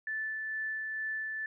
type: tone with tremolo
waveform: sine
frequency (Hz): 1753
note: A6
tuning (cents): -7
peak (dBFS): -32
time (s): 0.07-1.46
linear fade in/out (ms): 2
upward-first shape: sine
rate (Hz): 2.2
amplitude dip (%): 25
effects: none